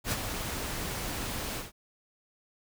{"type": "noise with ADSR envelope", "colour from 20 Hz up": "pink", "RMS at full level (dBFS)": -28, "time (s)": [0.04, 1.72], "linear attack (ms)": 78, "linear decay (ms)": 38, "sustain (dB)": -7, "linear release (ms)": 160, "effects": []}